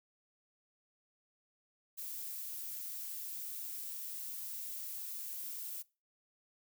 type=noise; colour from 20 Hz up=violet; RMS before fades=-43 dBFS; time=1.97-5.83 s; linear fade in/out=20 ms; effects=noise-tail reverb RT60 0.3 s tail -22 dB re dry